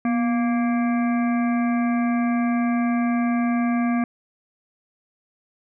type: harmonic tone with a mistuned harmonic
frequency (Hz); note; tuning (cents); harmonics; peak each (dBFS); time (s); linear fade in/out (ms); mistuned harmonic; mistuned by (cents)
233.1; A#3; 0; 1 / 3 / 5 / 7 / 9 / 10; -19 / -29 / -33 / -36 / -38 / -39; 0.05-4.04; 2; 1; +61
effects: none